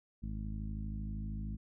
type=harmonic tone with a mistuned harmonic; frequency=52.8 Hz; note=G#1; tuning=29 cents sharp; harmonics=1 / 2 / 3 / 4 / 5 / 6; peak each=-39 / -44 / -47 / -44 / -54 / -58 dBFS; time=0.22-1.57 s; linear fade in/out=20 ms; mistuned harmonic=1; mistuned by=+15 cents; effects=none